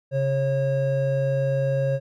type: tone pair together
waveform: triangle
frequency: 136.3 / 544 Hz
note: C#3 / C#5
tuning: -29 / -33 cents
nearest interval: 2 octaves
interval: 2396 cents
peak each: -21 dBFS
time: 0.11-2 s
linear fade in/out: 50 ms
effects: none